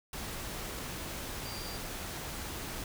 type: tone in noise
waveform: sine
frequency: 4730 Hz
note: D8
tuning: 12 cents sharp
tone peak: -45 dBFS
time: 1.45-1.77 s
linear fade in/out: 2 ms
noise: pink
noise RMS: -40 dBFS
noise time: 0.13-2.84 s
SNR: -8 dB
effects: none